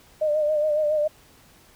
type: tone with vibrato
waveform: sine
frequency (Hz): 606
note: D#5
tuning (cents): -46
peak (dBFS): -19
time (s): 0.21-1.08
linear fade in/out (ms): 10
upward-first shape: sine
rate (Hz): 7.2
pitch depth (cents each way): 46
effects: pink hiss -54 dBFS RMS until 1.75 s